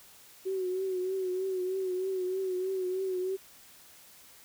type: tone with vibrato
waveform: sine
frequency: 373.7 Hz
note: F#4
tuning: 17 cents sharp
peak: -29 dBFS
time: 0.45-3.37 s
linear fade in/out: 20 ms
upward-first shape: triangle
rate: 3.2 Hz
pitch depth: 57 cents each way
effects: white hiss -55 dBFS RMS until 4.44 s